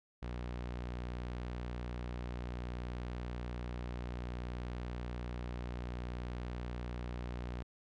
sawtooth tone, 60.6 Hz, B1, 32 cents flat, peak -35 dBFS, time 0.22-7.63 s, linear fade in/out 10 ms, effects low-pass 4000 Hz 12 dB/octave

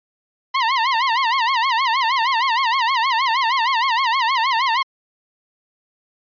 sawtooth tone with vibrato, 987.8 Hz, B5, in tune, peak -12 dBFS, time 0.54-4.83 s, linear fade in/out 10 ms, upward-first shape sine, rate 6.4 Hz, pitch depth 180 cents each way, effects resampled to 11025 Hz

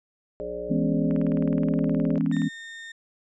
harmonic tone, 59.6 Hz, A#1, 39 cents sharp, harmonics 1 / 3 / 5 / 7 / 9 / 10, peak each -44 / -44 / -43 / -34 / -36 / -34 dBFS, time 0.4-2.18 s, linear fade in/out 0 ms
sine chord, C# minor seventh, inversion first, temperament equal, 164.81 / 207.7 / 246.9 / 277.2 Hz, E3 / G#3 / B3 / C#4, 0 / 0 / 0 / 0 cents, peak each -26 / -28 / -27 / -26 dBFS, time 0.69-2.49 s, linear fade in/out 20 ms
click train, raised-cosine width 0.5 ms, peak -26 dBFS, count 26, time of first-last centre 1.11-2.419 s, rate 19.1 Hz
35% pulse tone, 1827 Hz, A#6, 35 cents flat, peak -36 dBFS, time 2.32-2.92 s, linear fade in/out 5 ms
effects resampled to 16000 Hz

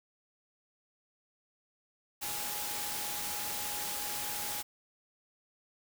sine tone in noise, 830.6 Hz, G#5, in tune, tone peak -45 dBFS, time 2.21-4.63 s, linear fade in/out 20 ms, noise white, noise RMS -37 dBFS, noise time 2.21-4.63 s, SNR -11 dB, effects none

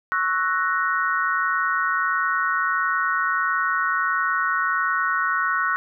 sine chord, F# dominant seventh, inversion second, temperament equal, 1108.7 / 1318.5 / 1480 / 1864.7 Hz, C#6 / E6 / F#6 / A#6, 0 / 0 / 0 / 0 cents, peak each -25 / -26 / -23 / -28 dBFS, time 0.12-5.76 s, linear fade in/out 0 ms, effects none

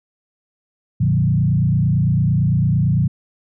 sine tone with frequency modulation, 138.5 Hz, C#3, 1 cent flat, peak -13 dBFS, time 1-3.08 s, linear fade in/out 10 ms, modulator 28.9 Hz, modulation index 1.4, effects none

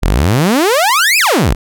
sawtooth exponential two-way sweep, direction up then down, 36.04 to 2650 to 36.04 Hz, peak -5 dBFS, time 0.02-1.55 s, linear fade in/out 20 ms, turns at 1.18 s, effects none

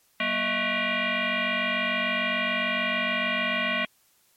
sine tone with frequency modulation, 239.9 Hz, A#3, 50 cents sharp, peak -23 dBFS, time 0.2-3.85 s, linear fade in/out 2 ms, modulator 433 Hz, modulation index 6.4, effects white hiss -64 dBFS RMS until 4.36 s + MP3 64 kbps

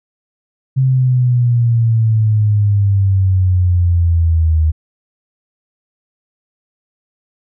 sine exponential sweep, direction down, 133 to 77.78 Hz, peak -9 dBFS, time 0.76-4.72 s, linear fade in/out 20 ms, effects none

